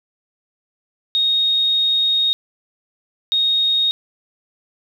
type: tone bursts at uneven times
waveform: sine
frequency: 3729 Hz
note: A#7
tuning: in tune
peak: -14 dBFS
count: 2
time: 1.15-2.33 / 3.32-3.91 s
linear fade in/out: 0 ms
effects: 8-bit